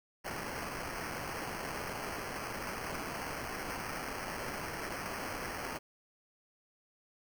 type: noise with sample-and-hold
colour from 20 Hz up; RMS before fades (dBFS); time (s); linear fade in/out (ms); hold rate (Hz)
violet; -40; 0.24-5.79; 20; 3675
effects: none